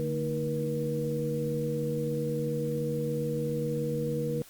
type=tone cluster; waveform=sine; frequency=147.4 / 224.4 / 311.4 / 479 Hz; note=D3 / A3 / D#4 / A#4; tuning=+7 / +34 / +2 / +47 cents; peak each=-32 / -36 / -38 / -31 dBFS; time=0-4.42 s; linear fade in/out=0 ms; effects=white hiss -53 dBFS RMS until 4.49 s + Opus 48 kbps